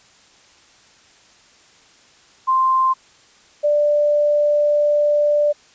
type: tone pair in turn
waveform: sine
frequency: 1046.5 / 589.7 Hz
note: C6 / D5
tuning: 0 / +7 cents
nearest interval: minor seventh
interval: 993 cents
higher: first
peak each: -13 dBFS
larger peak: neither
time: 2.47-2.94 / 3.63-5.53 s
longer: second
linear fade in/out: 20 ms
effects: white hiss -51 dBFS RMS until 5.74 s + resampled to 16000 Hz